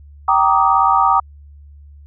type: chord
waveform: sine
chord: Eb major seventh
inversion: first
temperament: just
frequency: 777.8 / 933.4 / 1166.7 / 1244.5 Hz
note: G5 / Bb5 / D6 / Eb6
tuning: -14 / +2 / -12 / 0 cents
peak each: -16 dBFS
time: 0.28-1.2 s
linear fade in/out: 5 ms
effects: added 72 Hz sine -38 dBFS peak until 2.06 s